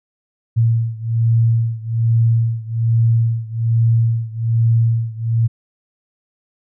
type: beating tone pair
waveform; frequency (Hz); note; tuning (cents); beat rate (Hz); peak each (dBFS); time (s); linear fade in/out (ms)
sine; 114.3 / 115.5; A#2 / A#2; -34 / -16; 1.2; -15 / -17; 0.56-5.48; 20
effects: none